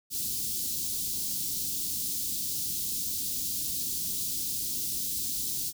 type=band-stop noise; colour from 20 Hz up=white; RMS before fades=-32 dBFS; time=0.1-5.73 s; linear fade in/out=50 ms; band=310 to 4000 Hz; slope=24 dB/octave; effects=none